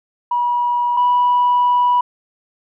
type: tone pair in turn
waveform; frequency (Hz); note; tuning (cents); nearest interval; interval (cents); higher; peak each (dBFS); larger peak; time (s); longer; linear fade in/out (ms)
sine; 967 / 979.9; B5 / B5; -37 / -14; unison; 23; second; -14 / -10; second; 0.31-0.97 / 0.97-2.01; second; 5
effects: tanh soft clip ceiling -8 dBFS